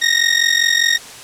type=ring-modulated tone; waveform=20% pulse; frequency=1865 Hz; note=A#6; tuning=in tune; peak=-4 dBFS; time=0.01-0.98 s; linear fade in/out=20 ms; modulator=22.5 Hz; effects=white hiss -35 dBFS RMS until 1.23 s + low-pass 9000 Hz 12 dB/octave